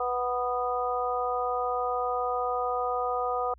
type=harmonic tone; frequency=246.9 Hz; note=B3; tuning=in tune; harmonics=2 / 3 / 4 / 5; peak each=-31 / -30 / -37 / -31 dBFS; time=0-3.54 s; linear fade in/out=5 ms; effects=added 60 Hz sine -52 dBFS peak until 3.58 s